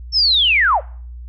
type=linear sweep; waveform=sine; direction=down; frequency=5480 to 474.6 Hz; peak=-11 dBFS; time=0.12-0.81 s; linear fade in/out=50 ms; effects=noise-tail reverb RT60 0.5 s tail -23 dB re dry + added 60 Hz sine -30 dBFS peak until 1.28 s